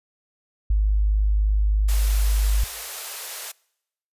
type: tone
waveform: sine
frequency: 51.6 Hz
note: G#1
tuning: 10 cents flat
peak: -16 dBFS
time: 0.7-2.64 s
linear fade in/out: 5 ms
type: high-pass noise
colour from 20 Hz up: white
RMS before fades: -33 dBFS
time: 1.88-3.52 s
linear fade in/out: 10 ms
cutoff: 410 Hz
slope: 48 dB/octave
effects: noise-tail reverb RT60 0.8 s tail -25 dB re dry + resampled to 32000 Hz